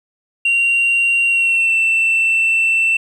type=tone with pitch glide; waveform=sine; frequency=2759 to 2679 Hz; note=F7 to E7; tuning=-22 to +27 cents; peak=-10 dBFS; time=0.45-2.97 s; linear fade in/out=5 ms; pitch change=-51 cents; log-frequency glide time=1.27-1.76 s; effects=tanh soft clip ceiling -10 dBFS + 8-bit